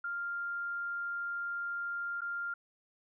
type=tone with dropouts; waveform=sine; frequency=1396.9 Hz; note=F6; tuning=in tune; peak=-34 dBFS; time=0.04-2.54 s; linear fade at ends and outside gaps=5 ms; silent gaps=2.208-2.216 s; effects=none